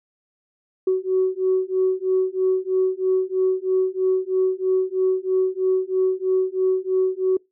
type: beating tone pair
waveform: sine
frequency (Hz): 373.1 / 376.2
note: F#4 / F#4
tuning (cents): +14 / +29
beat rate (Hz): 3.1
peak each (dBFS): -20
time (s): 0.87-7.37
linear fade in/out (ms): 5
effects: noise-tail reverb RT60 0.2 s tail -25 dB re dry + tanh soft clip ceiling -11 dBFS